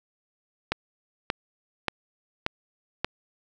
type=click train; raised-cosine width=0.3 ms; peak=-8 dBFS; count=5; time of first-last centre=0.72-3.046 s; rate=1.72 Hz; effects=none